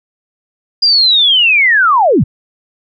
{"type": "linear sweep", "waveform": "sine", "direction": "down", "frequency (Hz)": [4893, 80.4], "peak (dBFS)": -6, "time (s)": [0.82, 2.24], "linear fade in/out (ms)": 10, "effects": []}